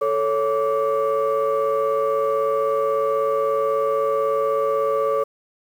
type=tone cluster; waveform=sine; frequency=440.8 / 557 / 1161 Hz; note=A4 / C#5 / D6; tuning=+3 / +8 / -20 cents; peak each=-21 / -20 / -23 dBFS; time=0.01-5.24 s; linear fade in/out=10 ms; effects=tanh soft clip ceiling -12 dBFS + 8-bit